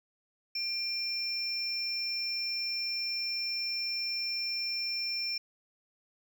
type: tone pair together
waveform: triangle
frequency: 2392 / 5370 Hz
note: D7 / E8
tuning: +31 / +31 cents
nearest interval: octave + major second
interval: 1400 cents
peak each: -36 / -31 dBFS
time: 0.55-5.38 s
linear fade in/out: 5 ms
effects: none